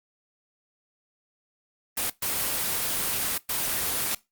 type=noise bursts at uneven times; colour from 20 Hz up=white; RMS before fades=-27 dBFS; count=3; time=1.97-2.1 / 2.22-3.38 / 3.49-4.15 s; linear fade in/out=5 ms; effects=noise-tail reverb RT60 0.2 s tail -20 dB re dry + Opus 24 kbps